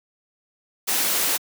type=noise; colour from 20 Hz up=white; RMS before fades=-22 dBFS; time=0.87-1.38 s; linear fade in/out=20 ms; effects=high-pass 200 Hz 12 dB/octave